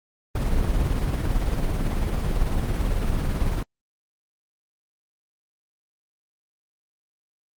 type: noise with tremolo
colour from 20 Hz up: brown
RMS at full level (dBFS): -21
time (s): 0.35-3.63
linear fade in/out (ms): 5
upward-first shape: sine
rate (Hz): 18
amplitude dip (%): 35
effects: Opus 24 kbps